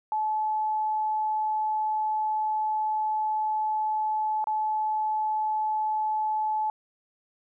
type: tone with dropouts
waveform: sine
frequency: 862 Hz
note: A5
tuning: 36 cents flat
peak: -24 dBFS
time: 0.12-6.7 s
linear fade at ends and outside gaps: 1 ms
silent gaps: 4.442-4.471 s
effects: none